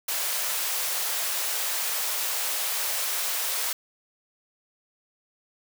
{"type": "high-pass noise", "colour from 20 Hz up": "white", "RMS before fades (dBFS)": -28, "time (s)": [0.08, 3.73], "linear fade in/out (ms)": 5, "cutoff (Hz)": 490, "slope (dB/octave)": 24, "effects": []}